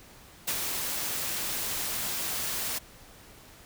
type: noise with ADSR envelope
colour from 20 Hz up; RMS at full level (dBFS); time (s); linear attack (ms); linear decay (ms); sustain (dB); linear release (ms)
white; -28; 0.47-2.79; 14; 65; -4; 14
effects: pink hiss -52 dBFS RMS until 3.65 s